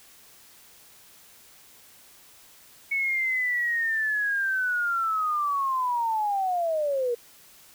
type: linear sweep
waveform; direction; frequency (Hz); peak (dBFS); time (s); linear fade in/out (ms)
sine; down; 2217 to 466.2; -23; 2.91-7.15; 10
effects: white hiss -53 dBFS RMS until 7.74 s